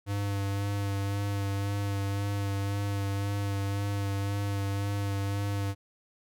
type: tone with vibrato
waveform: square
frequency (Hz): 100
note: G2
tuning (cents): +35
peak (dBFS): -29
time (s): 0.06-5.75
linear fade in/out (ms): 50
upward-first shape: sine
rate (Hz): 1.9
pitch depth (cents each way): 18
effects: none